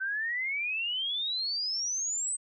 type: exponential sweep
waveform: sine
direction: up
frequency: 1520 to 8300 Hz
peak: -29 dBFS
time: 0-2.37 s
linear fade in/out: 20 ms
effects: none